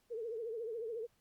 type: tone with vibrato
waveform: sine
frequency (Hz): 455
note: A#4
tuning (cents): -42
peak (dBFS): -38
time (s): 0.1-1.07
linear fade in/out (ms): 20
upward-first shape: triangle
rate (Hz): 14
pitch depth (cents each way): 120
effects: pink hiss -75 dBFS RMS until 1.2 s + Opus 48 kbps